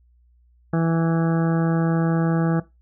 harmonic tone, 164.9 Hz, E3, 1 cent sharp, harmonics 1 / 2 / 3 / 4 / 5 / 7 / 8 / 9 / 10, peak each -19 / -25 / -29 / -31 / -33 / -36 / -37 / -38 / -39 dBFS, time 0.73-2.6 s, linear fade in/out 5 ms, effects noise-tail reverb RT60 0.2 s tail -17 dB re dry + added 60 Hz sine -54 dBFS peak until 2.81 s

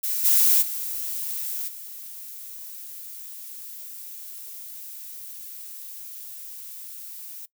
violet noise with level steps, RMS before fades -26 / -18 / -30 / -39 dBFS, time 0.03-7.46 s, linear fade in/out 10 ms, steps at 0.24 / 0.61 / 1.67 s, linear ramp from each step 20 ms, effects noise-tail reverb RT60 0.1 s tail -20 dB re dry

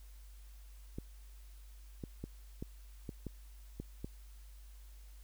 clicks, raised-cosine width 3 ms, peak -28 dBFS, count 8, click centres 0.985 / 2.038 / 2.24 / 2.625 / 3.092 / 3.267 / 3.8 / 4.045 s, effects added 50 Hz sine -51 dBFS peak until 5.23 s + white hiss -66 dBFS RMS until 5.23 s

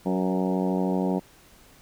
harmonic tone with a mistuned harmonic, 92.8 Hz, F#2, 6 cents sharp, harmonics 2 / 3 / 4 / 5 / 6 / 7 / 8 / 9 / 10, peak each -25 / -29 / -31 / -33 / -35 / -36 / -37 / -38 / -39 dBFS, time 0.05-1.2 s, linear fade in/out 20 ms, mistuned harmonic 5, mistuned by +20 cents, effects pink hiss -54 dBFS RMS until 1.81 s

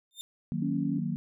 sawtooth tone with exponential growth, 3613 Hz, A7, 45 cents sharp, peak -31 dBFS, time 0.11-0.21 s, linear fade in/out 0 ms, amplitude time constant 20 ms
sine chord, D# minor, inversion none, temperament equal, 155.56 / 185 / 233.1 Hz, D#3 / F#3 / A#3, 0 / 0 / 0 cents, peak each -33 dBFS, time 0.52-1.16 s, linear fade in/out 0 ms
sine tone, 277.2 Hz, C#4, in tune, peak -30 dBFS, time 0.62-0.99 s, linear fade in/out 5 ms
effects none

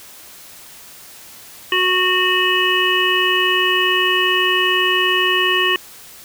harmonic tone, 367.5 Hz, F#4, 12 cents flat, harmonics 1 / 3 / 5 / 7 / 8, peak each -21 / -21 / -19 / -22 / -18 dBFS, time 1.72-5.76 s, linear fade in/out 2 ms, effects white hiss -40 dBFS RMS until 6.24 s

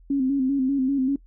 sine tone with vibrato, 269.2 Hz, C4, 49 cents sharp, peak -19 dBFS, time 0.1-1.16 s, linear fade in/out 5 ms, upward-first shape square, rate 5.1 Hz, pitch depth 59 cents each way, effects noise-tail reverb RT60 0.1 s tail -20 dB re dry + added 42 Hz sine -48 dBFS peak until 1.26 s

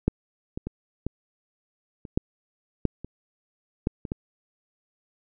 clicks, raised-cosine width 3 ms, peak -7 / -18 / -18 / -15 / -26 / -8 / -8 / -23 / -10 / -21 / -15 dBFS, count 11, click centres 0.08 / 0.575 / 0.67 / 1.066 / 2.052 / 2.175 / 2.853 / 3.046 / 3.871 / 4.052 / 4.119 s, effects none

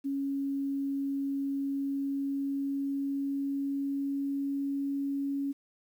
sine tone with pitch glide, 276.5 to 278.6 Hz, C#4 to C#4, -4 to +9 cents, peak -29 dBFS, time 0.04-5.53 s, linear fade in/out 20 ms, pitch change +13 cents, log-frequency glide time 1.58-4.78 s, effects 10-bit

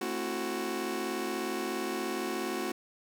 sawtooth chord, F# half-diminished seventh, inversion first, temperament just, 222 / 266.4 / 333 / 370 Hz, A3 / C4 / E4 / F#4, +16 / +31 / +18 / 0 cents, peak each -35 / -35 / -34 / -31 dBFS, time 0.01-2.72 s, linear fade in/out 5 ms, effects none

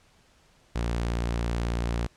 sawtooth tone, 58.27 Hz, A#1, in tune, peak -22 dBFS, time 0.75-2.07 s, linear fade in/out 10 ms, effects pink hiss -61 dBFS RMS until 2.16 s + low-pass 8000 Hz 12 dB/octave

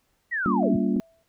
sine linear sweep, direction down, 1975.5 to 46.5 Hz, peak -24 dBFS, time 0.31-0.77 s, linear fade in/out 20 ms
sine chord, G half-diminished seventh, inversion none, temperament equal with one note detuned, 196 / 233.1 / 282.4 / 349.2 Hz, G3 / Bb3 / Db4 / F4, 0 / 0 / +32 / 0 cents, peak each -25 / -25 / -27 / -30 dBFS, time 0.46-1 s, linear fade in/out 0 ms
sine tone with exponential decay, 659.3 Hz, E5, in tune, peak -25 dBFS, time 0.63-1.23 s, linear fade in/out 1 ms, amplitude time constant 130 ms
click, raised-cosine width 2 ms, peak -25 dBFS, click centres 0.963 s
effects pink hiss -70 dBFS RMS until 1.28 s

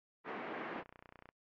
pink band-pass noise, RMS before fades -43 dBFS, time 0.24-0.84 s, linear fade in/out 50 ms, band 220 to 2200 Hz, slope 24 dB/octave
click train, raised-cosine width 0.5 ms, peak -38 dBFS, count 17, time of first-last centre 0.76-1.29 s, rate 30.2 Hz
effects noise-tail reverb RT60 0.1 s tail -25 dB re dry + MP3 48 kbps

